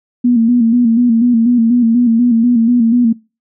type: tone with vibrato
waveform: sine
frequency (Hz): 235.7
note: A#3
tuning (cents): +19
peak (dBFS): -7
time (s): 0.24-3.13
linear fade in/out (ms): 10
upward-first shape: square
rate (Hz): 4.1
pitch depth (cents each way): 60
effects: noise-tail reverb RT60 0.3 s tail -24 dB re dry